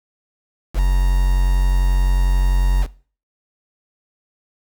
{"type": "tone with quantisation", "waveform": "triangle", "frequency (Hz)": 45.65, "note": "F#1", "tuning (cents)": -23, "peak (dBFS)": -10, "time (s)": [0.74, 2.87], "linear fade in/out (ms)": 50, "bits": 5, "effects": ["noise-tail reverb RT60 0.4 s tail -19 dB re dry"]}